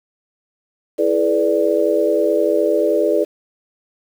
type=chord; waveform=sine; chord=E dominant seventh; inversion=none; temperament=equal with one note detuned; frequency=329.6 / 424.3 / 493.9 / 587.3 Hz; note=E4 / G#4 / B4 / D5; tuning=0 / +37 / 0 / 0 cents; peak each=-20 / -18 / -20 / -18 dBFS; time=0.98-3.25 s; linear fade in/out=20 ms; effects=7-bit